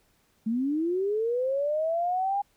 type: linear sweep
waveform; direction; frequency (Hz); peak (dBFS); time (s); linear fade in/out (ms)
sine; up; 214 to 815; -24; 0.46-2.42; 10
effects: pink hiss -67 dBFS RMS until 2.56 s